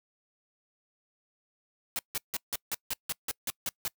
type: noise bursts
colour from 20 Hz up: white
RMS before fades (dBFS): -32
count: 11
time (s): 1.96-3.879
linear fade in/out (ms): 0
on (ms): 29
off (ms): 160
effects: noise-tail reverb RT60 0.1 s tail -26 dB re dry